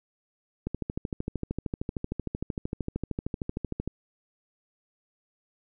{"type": "click train", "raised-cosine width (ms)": 3, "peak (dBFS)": -17, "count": 43, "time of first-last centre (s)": [0.67, 3.876], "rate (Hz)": 13.1, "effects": []}